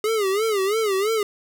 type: tone with vibrato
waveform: square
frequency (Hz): 413.6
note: G#4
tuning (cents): -7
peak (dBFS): -20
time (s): 0.04-1.23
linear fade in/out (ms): 2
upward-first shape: sine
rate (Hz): 3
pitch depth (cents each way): 150
effects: none